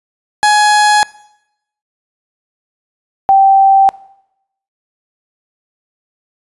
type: tone pair in turn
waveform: 30% pulse / sine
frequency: 839 / 779.4 Hz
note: G#5 / G5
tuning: +17 / -10 cents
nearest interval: minor second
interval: 127 cents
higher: first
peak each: -4 dBFS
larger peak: neither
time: 0.43-1.03 / 3.29-3.89 s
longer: neither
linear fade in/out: 0 ms
effects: noise-tail reverb RT60 0.8 s tail -21 dB re dry + resampled to 24000 Hz